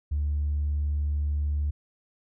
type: tone with tanh clipping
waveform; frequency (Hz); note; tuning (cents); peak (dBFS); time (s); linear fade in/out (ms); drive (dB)
triangle; 73.42; D2; 0; -24; 0.11-1.71; 10; 5
effects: none